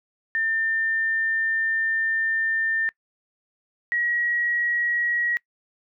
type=tone pair in turn; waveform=sine; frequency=1800 / 1907 Hz; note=A6 / A#6; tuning=+39 / +39 cents; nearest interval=minor second; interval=100 cents; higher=second; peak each=-21 dBFS; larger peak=neither; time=0.35-2.89 / 3.92-5.37 s; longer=first; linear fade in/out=0 ms; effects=noise-tail reverb RT60 0.1 s tail -24 dB re dry